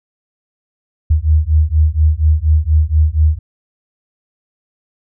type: beating tone pair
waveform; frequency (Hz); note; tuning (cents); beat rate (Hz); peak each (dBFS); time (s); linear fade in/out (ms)
sine; 75.5 / 79.7; D2 / D#2; +48 / +42; 4.2; -12; 1.1-3.39; 10
effects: none